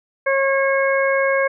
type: harmonic tone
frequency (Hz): 544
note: C#5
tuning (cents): -33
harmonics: 1 / 2 / 3 / 4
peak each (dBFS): -17 / -24 / -22 / -24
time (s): 0.26-1.48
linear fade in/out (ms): 10
effects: none